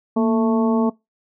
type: harmonic tone with a mistuned harmonic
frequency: 220.9 Hz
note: A3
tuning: 7 cents sharp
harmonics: 1 / 2 / 3 / 4 / 5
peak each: -16 / -22 / -26 / -28 / -30 dBFS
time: 0.16-0.9 s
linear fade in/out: 10 ms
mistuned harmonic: 1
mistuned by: +79 cents
effects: noise-tail reverb RT60 0.2 s tail -22 dB re dry